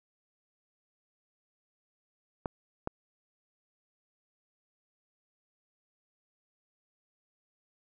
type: clicks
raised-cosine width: 1 ms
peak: -18 / -18 dBFS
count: 2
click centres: 2.458 / 2.874 s
effects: none